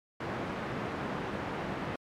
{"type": "band-pass noise", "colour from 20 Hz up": "pink", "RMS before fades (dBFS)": -36, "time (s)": [0.2, 1.96], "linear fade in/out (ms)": 5, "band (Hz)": [120, 1700], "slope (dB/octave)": 12, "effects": ["MP3 96 kbps"]}